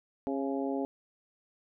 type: harmonic tone with a mistuned harmonic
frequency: 136.7 Hz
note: C#3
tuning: 24 cents flat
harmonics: 2 / 3 / 4 / 5 / 6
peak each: -32 / -36 / -38 / -40 / -42 dBFS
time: 0.27-0.85 s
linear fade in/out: 0 ms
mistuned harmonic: 6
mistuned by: +39 cents
effects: none